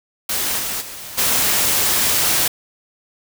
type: noise with level steps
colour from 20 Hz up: white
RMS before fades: -21 / -24 / -33 / -17 dBFS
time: 0.29-2.48 s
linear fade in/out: 5 ms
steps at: 0.58 / 0.8 / 1.17 s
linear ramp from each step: 20 ms
effects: none